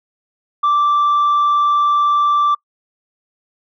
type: tone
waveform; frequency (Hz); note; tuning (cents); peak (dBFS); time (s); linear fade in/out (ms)
sine; 1171; D6; -5; -9; 0.63-2.55; 10
effects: noise-tail reverb RT60 0.1 s tail -26 dB re dry + tanh soft clip ceiling -10 dBFS